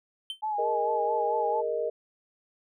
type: tone with exponential decay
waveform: triangle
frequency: 3096 Hz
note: G7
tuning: 22 cents flat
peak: -27 dBFS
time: 0.3-0.41 s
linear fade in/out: 1 ms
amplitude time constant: 22 ms
type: tone with vibrato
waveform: sine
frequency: 842 Hz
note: G#5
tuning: 24 cents sharp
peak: -27 dBFS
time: 0.42-1.62 s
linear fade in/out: 20 ms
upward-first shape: sine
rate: 4.5 Hz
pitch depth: 54 cents each way
type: chord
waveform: sine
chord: Ab suspended second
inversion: none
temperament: equal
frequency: 415.3 / 466.2 / 622.3 Hz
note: Ab4 / Bb4 / Eb5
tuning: 0 / 0 / 0 cents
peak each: -35 / -29 / -31 dBFS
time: 0.58-1.9 s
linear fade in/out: 10 ms
effects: none

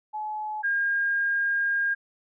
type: tone pair in turn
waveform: sine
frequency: 854 / 1616.2 Hz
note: G#5 / G#6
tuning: +48 / -48 cents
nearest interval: major seventh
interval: 1104 cents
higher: second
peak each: -29 / -22 dBFS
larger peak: second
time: 0.13-0.63 / 0.63-1.95 s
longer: second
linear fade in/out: 20 ms
effects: none

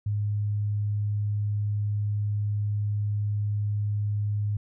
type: tone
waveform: sine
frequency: 103.8 Hz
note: G#2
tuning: in tune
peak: -24 dBFS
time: 0.06-4.57 s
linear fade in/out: 5 ms
effects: none

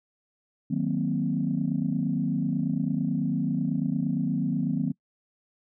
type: chord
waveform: sine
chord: C half-diminished seventh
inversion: first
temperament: equal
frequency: 155.56 / 185 / 233.1 / 261.6 Hz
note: Eb3 / Gb3 / Bb3 / C4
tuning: 0 / 0 / 0 / 0 cents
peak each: -29 dBFS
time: 0.7-4.92 s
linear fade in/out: 10 ms
effects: noise-tail reverb RT60 0.1 s tail -25 dB re dry + tanh soft clip ceiling -14 dBFS

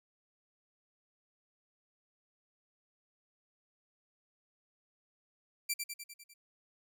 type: tone with echo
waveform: 10% pulse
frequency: 2349 Hz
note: D7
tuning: in tune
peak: -22 dBFS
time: 5.69-5.74 s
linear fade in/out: 10 ms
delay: 100 ms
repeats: 6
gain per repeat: -4 dB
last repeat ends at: 6.34 s
effects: none

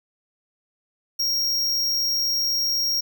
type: tone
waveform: square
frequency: 5588 Hz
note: F8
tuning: in tune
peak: -21 dBFS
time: 1.19-3.01 s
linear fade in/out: 10 ms
effects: 10-bit

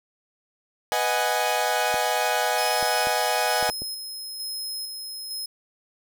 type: chord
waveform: sawtooth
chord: G# minor seventh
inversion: first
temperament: equal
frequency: 493.9 / 622.3 / 740 / 830.6 Hz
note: B4 / D#5 / F#5 / G#5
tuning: 0 / 0 / 0 / 0 cents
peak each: -26 / -24 / -23 / -22 dBFS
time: 0.92-3.7 s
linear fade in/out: 0 ms
type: clicks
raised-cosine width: 2 ms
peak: -23 dBFS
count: 6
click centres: 1.942 / 2.827 / 3.071 / 3.627 / 3.692 / 3.82 s
type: tone with tremolo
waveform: sawtooth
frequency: 5140 Hz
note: E8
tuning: 45 cents flat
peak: -27 dBFS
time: 2.58-5.46 s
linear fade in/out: 5 ms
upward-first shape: square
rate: 1.1 Hz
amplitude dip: 35%
effects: none

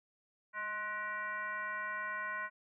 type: tone with frequency modulation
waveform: sine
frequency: 1480 Hz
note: F#6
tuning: in tune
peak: -36 dBFS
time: 0.53-2.5 s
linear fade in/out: 50 ms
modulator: 427 Hz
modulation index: 1.3
effects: none

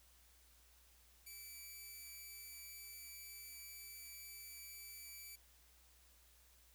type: tone with amplitude modulation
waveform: 5% pulse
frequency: 2314 Hz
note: D7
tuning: 26 cents flat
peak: -40 dBFS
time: 1.26-5.36 s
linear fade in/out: 10 ms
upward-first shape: sine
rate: 242 Hz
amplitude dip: 35%
effects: added 60 Hz sine -69 dBFS peak until 6.74 s + white hiss -69 dBFS RMS until 6.74 s

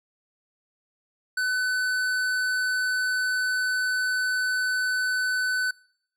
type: tone with hard clipping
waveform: triangle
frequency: 1506 Hz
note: F#6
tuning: 30 cents sharp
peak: -25 dBFS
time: 1.37-5.71 s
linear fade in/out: 5 ms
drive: 16 dB
effects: noise-tail reverb RT60 0.7 s tail -26 dB re dry

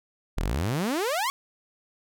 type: exponential sweep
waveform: sawtooth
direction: up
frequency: 34.16 to 1143 Hz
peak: -21 dBFS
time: 0.37-1.3 s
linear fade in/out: 0 ms
effects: none

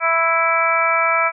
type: harmonic tone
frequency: 330.3 Hz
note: E4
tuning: 4 cents sharp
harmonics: 2 / 3 / 4 / 5 / 6 / 7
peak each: -22 / -23 / -18 / -27 / -29 / -19 dBFS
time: 0-1.32 s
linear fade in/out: 50 ms
effects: none

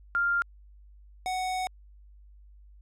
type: tone pair in turn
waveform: sine / square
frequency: 1396.9 / 742.3 Hz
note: F6 / F#5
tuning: 0 / +5 cents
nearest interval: major seventh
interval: 1095 cents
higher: first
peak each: -23 / -29 dBFS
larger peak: first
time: 0.15-0.42 / 1.26-1.67 s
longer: second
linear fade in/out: 0 ms
effects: added 50 Hz sine -50 dBFS peak until 2.81 s + low-pass 10000 Hz 12 dB/octave

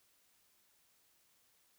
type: silence
effects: white hiss -72 dBFS RMS until 1.78 s

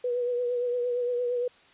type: tone with vibrato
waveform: sine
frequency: 488.5 Hz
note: B4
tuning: 19 cents flat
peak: -25 dBFS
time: 0.04-1.48 s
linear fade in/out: 5 ms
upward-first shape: triangle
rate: 8.7 Hz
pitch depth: 38 cents each way
effects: white hiss -57 dBFS RMS until 1.73 s + resampled to 8000 Hz

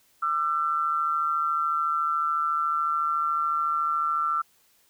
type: tone pair together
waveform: sine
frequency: 1196 / 1349.9 Hz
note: D6 / E6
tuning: +31 / +41 cents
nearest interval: major second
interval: 210 cents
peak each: -28 / -24 dBFS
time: 0.22-4.42 s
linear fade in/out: 10 ms
effects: white hiss -63 dBFS RMS until 4.89 s

